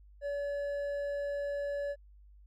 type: tone with hard clipping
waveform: sine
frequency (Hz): 571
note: D5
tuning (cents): -49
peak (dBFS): -34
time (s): 0.21-1.96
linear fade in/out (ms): 50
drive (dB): 5
effects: added 50 Hz sine -54 dBFS peak until 2.46 s